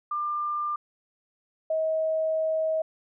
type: tone pair in turn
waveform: sine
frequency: 1195 / 636 Hz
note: D6 / D#5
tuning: +30 / +38 cents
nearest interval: major seventh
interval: 1092 cents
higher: first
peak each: -26 / -23 dBFS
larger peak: second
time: 0.11-0.76 / 1.7-2.82 s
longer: second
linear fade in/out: 5 ms
effects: none